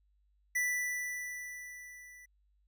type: tone with level ramp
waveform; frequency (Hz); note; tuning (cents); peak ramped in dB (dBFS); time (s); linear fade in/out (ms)
square; 1975.5; B6; 0; -29 to -53; 0.55-2.26; 10
effects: added 50 Hz sine -68 dBFS peak until 2.67 s